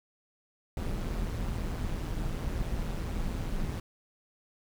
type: noise with amplitude modulation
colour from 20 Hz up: brown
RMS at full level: -30 dBFS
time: 0.77-3.8 s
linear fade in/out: 2 ms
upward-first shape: sine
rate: 171 Hz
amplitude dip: 60%
effects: none